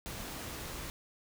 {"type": "noise", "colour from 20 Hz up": "pink", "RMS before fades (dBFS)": -42, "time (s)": [0.06, 0.9], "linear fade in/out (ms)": 0, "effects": []}